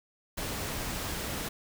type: noise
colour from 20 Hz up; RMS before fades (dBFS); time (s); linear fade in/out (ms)
pink; -35; 0.37-1.49; 10
effects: none